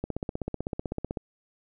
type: click train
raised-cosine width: 2 ms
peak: -17 dBFS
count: 19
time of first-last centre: 0.04-1.172 s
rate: 15.9 Hz
effects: none